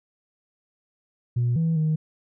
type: tone with pitch steps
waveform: sine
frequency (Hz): 120.8 / 163.5 / 156.1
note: B2 / E3 / D#3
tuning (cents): -38 / -14 / +6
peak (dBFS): -18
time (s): 1.36-1.96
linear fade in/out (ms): 10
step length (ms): 200
effects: tanh soft clip ceiling -17 dBFS